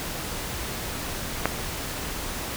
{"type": "click", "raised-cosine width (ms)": 0.5, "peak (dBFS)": -5, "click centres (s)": 1.456, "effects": ["pink hiss -32 dBFS RMS until 2.56 s"]}